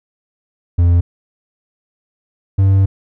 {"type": "tone pair in turn", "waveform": "triangle", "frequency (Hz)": [86.4, 96.98], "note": ["F2", "G2"], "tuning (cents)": [-18, -18], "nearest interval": "major second", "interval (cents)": 200, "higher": "second", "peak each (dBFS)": -6, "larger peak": "neither", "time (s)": [[0.78, 1.01], [2.58, 2.86]], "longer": "second", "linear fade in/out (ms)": 10, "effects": []}